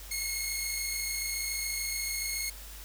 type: tone pair together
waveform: 10% pulse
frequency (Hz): 2143 / 2170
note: C7 / C#7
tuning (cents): +41 / -37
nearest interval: unison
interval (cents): 22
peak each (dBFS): -30 / -23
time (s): 0.11-2.5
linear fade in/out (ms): 5
effects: added 50 Hz sine -45 dBFS peak until 2.84 s + white hiss -48 dBFS RMS until 2.84 s